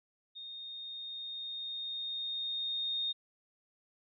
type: tone with level ramp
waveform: sine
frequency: 3688 Hz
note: A#7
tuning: 19 cents flat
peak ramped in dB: -43 to -31 dBFS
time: 0.35-3.13 s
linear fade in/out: 20 ms
effects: none